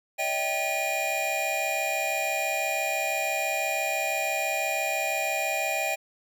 square tone cluster, 576 / 642 / 781 / 2437 Hz, D5 / E5 / G5 / D#7, -34 / -46 / -7 / -37 cents, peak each -36 / -32 / -32 / -30 dBFS, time 0.18-5.96 s, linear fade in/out 20 ms, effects none

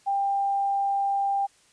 sine tone, 794 Hz, G5, 22 cents sharp, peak -22 dBFS, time 0.06-1.47 s, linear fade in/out 20 ms, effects white hiss -60 dBFS RMS until 1.72 s + resampled to 22050 Hz

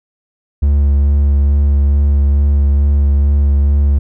triangle tone with vibrato, 71 Hz, C#2, 42 cents sharp, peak -6 dBFS, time 0.62-3.99 s, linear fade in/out 10 ms, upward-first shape sine, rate 2.3 Hz, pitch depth 16 cents each way, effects none

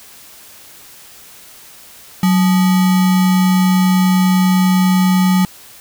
sine tone with sample-and-hold, 185 Hz, F#3, in tune, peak -9 dBFS, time 2.23-5.45 s, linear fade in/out 2 ms, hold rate 1050 Hz, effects white hiss -40 dBFS RMS until 5.8 s

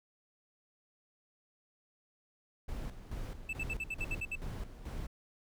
brown noise with tremolo, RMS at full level -39 dBFS, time 2.68-5.07 s, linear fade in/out 10 ms, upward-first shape square, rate 2.3 Hz, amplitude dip 65%
triangle tone bursts, 2637 Hz, E7, in tune, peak -33 dBFS, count 9, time 3.49-4.355 s, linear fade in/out 5 ms, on 41 ms, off 62 ms
effects none

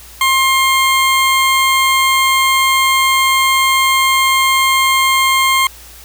20% pulse tone, 1063 Hz, C6, 27 cents sharp, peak -5 dBFS, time 0.21-5.67 s, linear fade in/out 2 ms, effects added 59 Hz sine -40 dBFS peak until 6.04 s + white hiss -38 dBFS RMS until 6.04 s

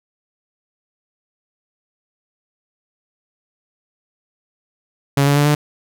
sawtooth tone with pitch steps, 140 / 142.69 / 145.44 / 148.24 Hz, C#3 / D3 / D3 / D3, +18 / -50 / -16 / +17 cents, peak -8 dBFS, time 5.17-5.55 s, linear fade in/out 5 ms, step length 95 ms, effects none

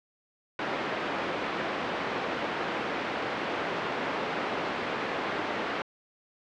pink band-pass noise, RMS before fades -32 dBFS, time 0.59-5.82 s, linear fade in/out 2 ms, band 300 to 2400 Hz, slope 12 dB/octave, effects low-pass 5000 Hz 12 dB/octave

